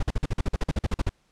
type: noise bursts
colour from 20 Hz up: brown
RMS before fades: -23 dBFS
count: 15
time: 0-1.094 s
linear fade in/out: 5 ms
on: 30 ms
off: 46 ms
effects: pink hiss -67 dBFS RMS until 1.31 s + low-pass 8000 Hz 12 dB/octave